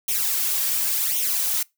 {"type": "noise with flanger", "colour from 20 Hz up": "blue", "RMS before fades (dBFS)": -23, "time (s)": [0.08, 1.63], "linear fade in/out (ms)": 5, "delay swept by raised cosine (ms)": [0.32, 3.72], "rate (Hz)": 0.91, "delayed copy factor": 0.75, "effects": ["noise-tail reverb RT60 0.2 s tail -24 dB re dry"]}